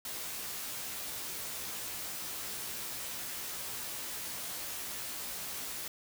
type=noise with comb filter; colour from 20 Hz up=white; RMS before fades=-40 dBFS; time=0.05-5.88 s; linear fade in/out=2 ms; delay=16 ms; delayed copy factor=+0.7; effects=none